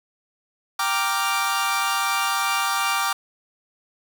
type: chord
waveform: sawtooth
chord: G minor seventh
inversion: none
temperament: equal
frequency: 784 / 932.3 / 1174.7 / 1396.9 Hz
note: G5 / Bb5 / D6 / F6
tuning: 0 / 0 / 0 / 0 cents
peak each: -24 / -25 / -20 / -24 dBFS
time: 0.79-3.13 s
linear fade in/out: 5 ms
effects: 8-bit

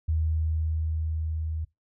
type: tone with level ramp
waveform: sine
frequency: 79.3 Hz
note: D#2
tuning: 33 cents sharp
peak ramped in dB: -22 to -28 dBFS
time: 0.08-1.65 s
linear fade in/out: 10 ms
effects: noise-tail reverb RT60 0.2 s tail -23 dB re dry

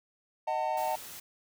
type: chord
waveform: triangle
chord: D# diminished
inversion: none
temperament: just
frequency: 622.3 / 746.7 / 896 Hz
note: D#5 / F#5 / A5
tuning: 0 / +16 / +31 cents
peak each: -32 / -31 / -30 dBFS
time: 0.47-0.96 s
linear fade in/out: 10 ms
type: noise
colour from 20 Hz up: white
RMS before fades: -45 dBFS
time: 0.77-1.2 s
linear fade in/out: 5 ms
effects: none

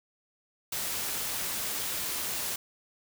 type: noise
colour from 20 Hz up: white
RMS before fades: -33 dBFS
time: 0.72-2.56 s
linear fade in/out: 5 ms
effects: none

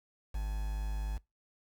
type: tone with quantisation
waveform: triangle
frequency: 51.7 Hz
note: G#1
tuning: 7 cents flat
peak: -30 dBFS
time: 0.34-1.18 s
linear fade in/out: 10 ms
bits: 8
effects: noise-tail reverb RT60 0.2 s tail -22 dB re dry

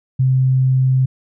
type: tone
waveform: sine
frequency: 130.5 Hz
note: C3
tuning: 4 cents flat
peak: -11 dBFS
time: 0.19-1.06 s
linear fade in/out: 10 ms
effects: none

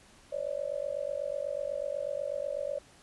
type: tone with amplitude modulation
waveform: sine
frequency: 572 Hz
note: D5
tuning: 46 cents flat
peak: -27 dBFS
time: 0.32-2.79 s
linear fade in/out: 10 ms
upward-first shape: sine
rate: 48.1 Hz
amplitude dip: 100%
effects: pink hiss -58 dBFS RMS until 3.02 s + resampled to 24000 Hz

